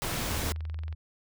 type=noise; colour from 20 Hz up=pink; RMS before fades=-32 dBFS; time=0.02-0.52 s; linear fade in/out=0 ms
type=tone; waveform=sine; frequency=79.1 Hz; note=D#2; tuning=29 cents sharp; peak=-32 dBFS; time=0.29-0.95 s; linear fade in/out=20 ms
type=click train; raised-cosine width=0.3 ms; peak=-32 dBFS; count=11; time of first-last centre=0.47-0.927 s; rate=21.9 Hz
effects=none